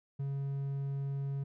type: tone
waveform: triangle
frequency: 138.59 Hz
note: C#3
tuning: in tune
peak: -31 dBFS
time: 0.19-1.44 s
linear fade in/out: 10 ms
effects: none